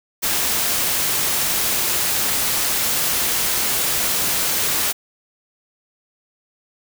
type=noise; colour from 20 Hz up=white; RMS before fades=-20 dBFS; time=0.22-4.93 s; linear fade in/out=20 ms; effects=none